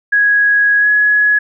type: tone with pitch glide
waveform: sine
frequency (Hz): 1661.2 to 1684.4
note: G#6 to G#6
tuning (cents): 0 to +24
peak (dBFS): -8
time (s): 0.12-1.39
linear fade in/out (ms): 10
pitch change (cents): +24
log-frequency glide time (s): 0.79-0.88
effects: none